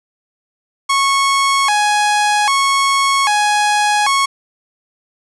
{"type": "tone with vibrato", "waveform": "sawtooth", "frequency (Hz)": 958, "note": "A#5", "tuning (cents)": 47, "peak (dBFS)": -8, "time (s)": [0.89, 4.26], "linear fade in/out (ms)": 10, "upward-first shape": "square", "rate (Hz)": 0.63, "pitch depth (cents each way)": 240, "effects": ["resampled to 24000 Hz", "8-bit"]}